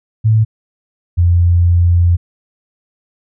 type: tone pair in turn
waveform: sine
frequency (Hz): 110 / 86.88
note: A2 / F2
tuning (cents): 0 / -8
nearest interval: major third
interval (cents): 408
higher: first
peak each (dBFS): -7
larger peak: neither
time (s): 0.24-0.45 / 1.17-2.17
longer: second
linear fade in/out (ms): 20
effects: none